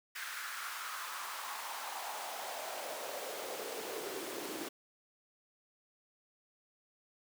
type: noise with high-pass filter sweep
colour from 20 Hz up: pink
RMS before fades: -42 dBFS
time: 0.15-4.69 s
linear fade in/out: 10 ms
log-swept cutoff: 1600 to 320 Hz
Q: 3.2
effects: none